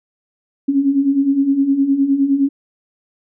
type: beating tone pair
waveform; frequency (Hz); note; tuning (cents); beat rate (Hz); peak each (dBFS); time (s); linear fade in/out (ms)
sine; 268.9 / 278.6; C4 / C#4; +47 / +9; 9.7; -19 / -13; 0.68-2.49; 10
effects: none